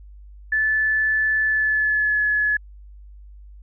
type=tone with pitch glide; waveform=sine; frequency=1742 to 1704.2 Hz; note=A6 to G#6; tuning=-18 to +44 cents; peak=-17 dBFS; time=0.52-2.57 s; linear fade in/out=5 ms; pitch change=-38 cents; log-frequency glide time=1.45-2.22 s; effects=added 50 Hz sine -40 dBFS peak until 3.62 s